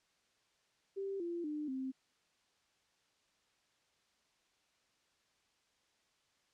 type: tone with pitch steps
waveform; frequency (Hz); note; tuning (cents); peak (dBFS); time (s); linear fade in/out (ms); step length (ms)
sine; 391.7 / 343 / 300.3 / 262.9; G4 / F4 / D4 / C4; -1 / -31 / +39 / +8; -37; 0.96-1.92; 20; 240
effects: white hiss -75 dBFS RMS until 6.53 s + low-pass 6000 Hz 12 dB/octave